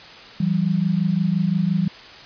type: tone pair together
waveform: sine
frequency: 165.8 / 191.59 Hz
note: E3 / G3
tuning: +10 / -39 cents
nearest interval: minor third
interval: 251 cents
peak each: -20 dBFS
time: 0.4-1.88 s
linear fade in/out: 5 ms
effects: white hiss -41 dBFS RMS until 2.25 s + resampled to 11025 Hz